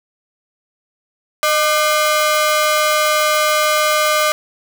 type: ring-modulated tone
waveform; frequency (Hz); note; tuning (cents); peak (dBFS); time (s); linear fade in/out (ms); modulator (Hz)
sawtooth; 907; A#5; -48; -6; 1.43-4.32; 0; 294
effects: none